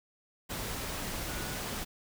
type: tone in noise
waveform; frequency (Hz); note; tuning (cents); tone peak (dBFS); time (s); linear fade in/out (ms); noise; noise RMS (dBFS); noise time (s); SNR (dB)
sine; 1463; F#6; -20; -47; 1.27-1.59; 20; pink; -37; 0.49-1.85; -13
effects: none